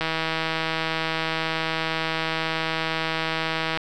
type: click train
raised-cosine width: 0.3 ms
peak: -9 dBFS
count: 607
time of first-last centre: 0.01-3.774 s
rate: 161 Hz
effects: none